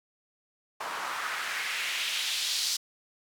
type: noise with band-pass filter sweep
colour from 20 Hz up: white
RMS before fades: -32 dBFS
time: 0.8-2.77 s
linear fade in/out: 10 ms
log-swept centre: 950 to 5000 Hz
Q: 2
effects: none